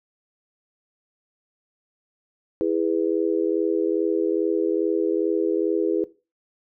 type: chord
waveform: sine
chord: E major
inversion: none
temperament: just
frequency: 329.6 / 412 / 494.4 Hz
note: E4 / G#4 / B4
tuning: 0 / -14 / +2 cents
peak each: -23 / -24 / -26 dBFS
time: 2.61-6.04 s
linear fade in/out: 0 ms
effects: noise-tail reverb RT60 0.3 s tail -18 dB re dry